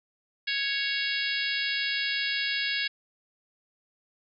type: harmonic tone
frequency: 554.4 Hz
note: C#5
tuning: in tune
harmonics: 3 / 4 / 5 / 6 / 7 / 8 / 9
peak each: -32 / -33 / -34 / -35 / -35 / -36 / -37 dBFS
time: 0.47-2.88 s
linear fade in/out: 10 ms
effects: none